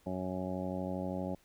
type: harmonic tone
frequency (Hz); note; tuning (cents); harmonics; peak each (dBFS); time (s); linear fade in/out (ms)
92.5; F#2; 0; 1 / 2 / 3 / 4 / 5 / 6 / 7 / 8 / 9; -44 / -38 / -41 / -45 / -51 / -41 / -45 / -52 / -47; 0.06-1.35; 5
effects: pink hiss -67 dBFS RMS until 1.44 s